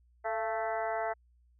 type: harmonic tone with a mistuned harmonic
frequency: 220 Hz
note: A3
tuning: in tune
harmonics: 2 / 3 / 4 / 5 / 6 / 7 / 8 / 9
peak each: -40 / -33 / -37 / -46 / -42 / -44 / -47 / -44 dBFS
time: 0.24-1.14 s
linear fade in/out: 20 ms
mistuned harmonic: 3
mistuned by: +45 cents
effects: added 60 Hz sine -62 dBFS peak until 1.59 s